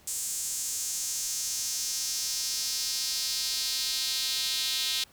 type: tone with high-pass filter sweep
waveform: square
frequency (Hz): 143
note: D3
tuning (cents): -46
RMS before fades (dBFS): -31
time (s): 0.07-5.04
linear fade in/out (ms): 5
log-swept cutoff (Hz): 7600 to 3700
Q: 2.6
effects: pink hiss -58 dBFS RMS until 5.12 s